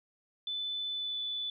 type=tone with pitch glide; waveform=sine; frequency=3505 to 3481 Hz; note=A7 to A7; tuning=-7 to -19 cents; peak=-33 dBFS; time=0.47-1.5 s; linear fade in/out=2 ms; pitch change=-12 cents; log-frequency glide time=0.89-1.2 s; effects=none